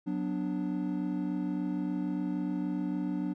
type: chord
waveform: triangle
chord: B minor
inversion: second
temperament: equal with one note detuned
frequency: 183.3 / 246.9 / 293.7 Hz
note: F#3 / B3 / D4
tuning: -16 / 0 / 0 cents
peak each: -32 / -35 / -31 dBFS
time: 0.06-3.34 s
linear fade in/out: 20 ms
effects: none